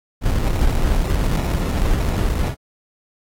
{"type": "noise with sample-and-hold", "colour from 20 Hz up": "brown", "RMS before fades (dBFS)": -18, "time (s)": [0.21, 2.55], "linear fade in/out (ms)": 50, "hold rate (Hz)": 1575, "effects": ["AAC 48 kbps"]}